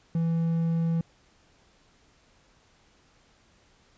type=tone; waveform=triangle; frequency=165.6 Hz; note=E3; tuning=8 cents sharp; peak=-21 dBFS; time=0.15-1.01 s; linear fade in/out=2 ms; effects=pink hiss -62 dBFS RMS until 3.97 s + resampled to 16000 Hz